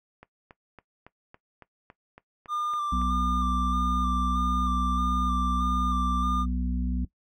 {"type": "click train", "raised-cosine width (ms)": 0.5, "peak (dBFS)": -31, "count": 11, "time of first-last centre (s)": [0.23, 3.016], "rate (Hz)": 3.59}
{"type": "tone with vibrato", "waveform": "triangle", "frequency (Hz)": 1194, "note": "D6", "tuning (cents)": 28, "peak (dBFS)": -25, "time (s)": [2.48, 6.46], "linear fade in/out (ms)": 50, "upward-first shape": "square", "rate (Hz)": 1.6, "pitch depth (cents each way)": 19}
{"type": "harmonic tone", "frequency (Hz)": 61.74, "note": "B1", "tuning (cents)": 0, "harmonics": [1, 3, 4], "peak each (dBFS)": [-27, -32, -33], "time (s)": [2.92, 7.05], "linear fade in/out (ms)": 5}
{"effects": ["noise-tail reverb RT60 0.1 s tail -17 dB re dry"]}